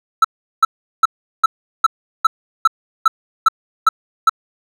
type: tone bursts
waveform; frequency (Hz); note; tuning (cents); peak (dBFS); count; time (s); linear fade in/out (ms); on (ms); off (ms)
triangle; 1320; E6; +2; -4; 11; 0.22-4.295; 5; 25; 380
effects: none